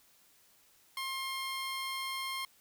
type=tone; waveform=15% pulse; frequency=1065 Hz; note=C6; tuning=30 cents sharp; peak=-29 dBFS; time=0.97-2.45 s; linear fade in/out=2 ms; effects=white hiss -65 dBFS RMS until 2.6 s